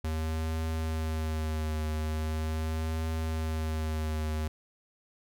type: tone with vibrato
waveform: square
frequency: 78.9 Hz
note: D#2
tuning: 25 cents sharp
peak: -30 dBFS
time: 0.04-4.48 s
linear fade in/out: 5 ms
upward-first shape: triangle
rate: 0.41 Hz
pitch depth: 31 cents each way
effects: none